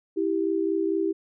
sine tone pair together, 327.6 / 392 Hz, E4 / G4, -11 / 0 cents, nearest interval minor third, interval 311 cents, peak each -25 dBFS, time 0.16-1.13 s, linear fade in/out 20 ms, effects none

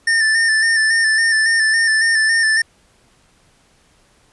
square tone with vibrato, 1789 Hz, A6, 28 cents sharp, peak -13 dBFS, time 0.07-2.62 s, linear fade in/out 5 ms, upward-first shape square, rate 3.6 Hz, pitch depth 30 cents each way, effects pink hiss -55 dBFS RMS until 4.32 s + resampled to 24000 Hz

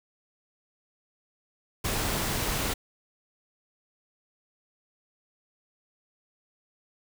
pink noise, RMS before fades -29 dBFS, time 1.84-2.74 s, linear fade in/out 10 ms, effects none

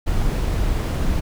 brown noise, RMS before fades -20 dBFS, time 0.06-1.21 s, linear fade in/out 20 ms, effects none

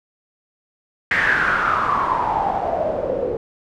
white noise with low-pass filter sweep, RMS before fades -20 dBFS, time 1.11-3.37 s, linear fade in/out 2 ms, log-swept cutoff 1900 to 460 Hz, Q 7.8, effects none

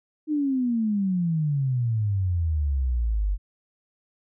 sine exponential sweep, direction down, 311.1 to 46.65 Hz, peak -21 dBFS, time 0.27-3.38 s, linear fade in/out 50 ms, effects none

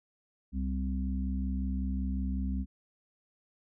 harmonic tone, 65.41 Hz, C2, in tune, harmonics 1 / 3 / 4, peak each -31 / -35 / -39 dBFS, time 0.52-2.66 s, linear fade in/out 50 ms, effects none

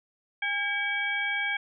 harmonic tone with a mistuned harmonic, 811 Hz, G#5, 41 cents flat, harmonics 1 / 2 / 3 / 4, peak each -37 / -30 / -29 / -37 dBFS, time 0.42-1.57 s, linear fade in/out 5 ms, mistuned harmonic 3, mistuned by -110 cents, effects none

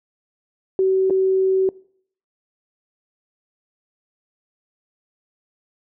sine tone with dropouts, 380 Hz, F#4, 46 cents sharp, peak -14 dBFS, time 0.79-1.69 s, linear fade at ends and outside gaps 1 ms, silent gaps 1.099-1.106 s, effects noise-tail reverb RT60 0.6 s tail -23 dB re dry

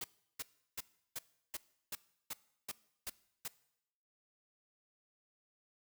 white noise bursts, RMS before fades -41 dBFS, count 10, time 0.01-3.48 s, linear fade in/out 5 ms, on 32 ms, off 350 ms, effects noise-tail reverb RT60 0.8 s tail -20 dB re dry

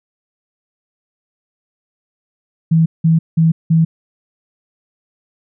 sine tone bursts, 162.7 Hz, E3, 22 cents flat, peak -8 dBFS, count 4, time 2.71-3.85 s, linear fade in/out 10 ms, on 150 ms, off 180 ms, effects none

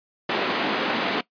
pink band-pass noise, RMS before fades -25 dBFS, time 0.29-1.21 s, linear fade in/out 5 ms, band 220 to 3800 Hz, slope 24 dB/octave, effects noise-tail reverb RT60 0.1 s tail -19 dB re dry + resampled to 11025 Hz

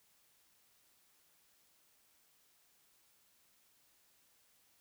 silence, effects white hiss -71 dBFS RMS until 4.8 s

